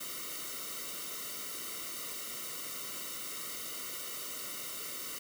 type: noise with comb filter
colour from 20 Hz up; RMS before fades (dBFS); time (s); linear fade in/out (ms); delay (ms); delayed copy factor
white; -41; 0-5.19; 10; 1.2; -0.95
effects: none